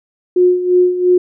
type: tone with tremolo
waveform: sine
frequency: 360.7 Hz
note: F#4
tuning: 44 cents flat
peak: -6 dBFS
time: 0.36-1.18 s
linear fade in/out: 5 ms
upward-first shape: sine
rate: 2.9 Hz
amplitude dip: 70%
effects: none